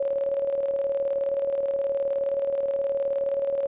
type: tone with tremolo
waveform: sine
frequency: 554.4 Hz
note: C#5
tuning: in tune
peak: -21 dBFS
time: 0-3.67 s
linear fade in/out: 5 ms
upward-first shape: square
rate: 19 Hz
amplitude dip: 45%
effects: resampled to 8000 Hz